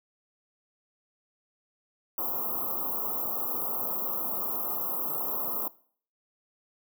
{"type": "band-stop noise", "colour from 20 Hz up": "white", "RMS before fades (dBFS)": -31, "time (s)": [2.18, 5.68], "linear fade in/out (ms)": 2, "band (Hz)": [1300, 12000], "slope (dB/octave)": 96, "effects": ["noise-tail reverb RT60 0.5 s tail -20 dB re dry", "high-pass 200 Hz 12 dB/octave"]}